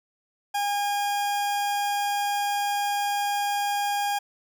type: tone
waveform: 40% pulse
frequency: 814 Hz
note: G#5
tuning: 35 cents flat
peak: -23 dBFS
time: 0.54-4.19 s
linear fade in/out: 10 ms
effects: none